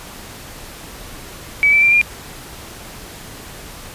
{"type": "tone with pitch steps", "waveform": "sine", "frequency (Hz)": [2287, 2326, 2365, 2405], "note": ["D7", "D7", "D7", "D7"], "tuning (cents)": [-47, -17, 12, 41], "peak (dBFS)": -9, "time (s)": [1.63, 2.014], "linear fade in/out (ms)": 0, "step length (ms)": 96, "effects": ["pink hiss -35 dBFS RMS until 3.94 s", "resampled to 32000 Hz"]}